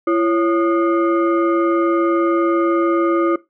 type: tone with frequency modulation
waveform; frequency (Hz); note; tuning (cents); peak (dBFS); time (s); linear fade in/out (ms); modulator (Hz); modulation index
sine; 338.3; E4; +45; -13; 0.07-3.36; 5; 891; 0.84
effects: noise-tail reverb RT60 0.2 s tail -18 dB re dry